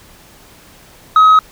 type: tone with tanh clipping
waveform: sine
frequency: 1271 Hz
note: D#6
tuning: 36 cents sharp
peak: -5 dBFS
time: 1.16-1.39 s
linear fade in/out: 2 ms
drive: 2 dB
effects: pink hiss -43 dBFS RMS until 1.51 s